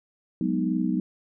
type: chord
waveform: sine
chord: G# minor seventh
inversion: third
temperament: equal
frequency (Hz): 185 / 207.7 / 246.9 / 311.1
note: F#3 / G#3 / B3 / D#4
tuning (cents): 0 / 0 / 0 / 0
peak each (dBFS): -27 / -31 / -27 / -28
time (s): 0.41-1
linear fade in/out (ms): 2
effects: none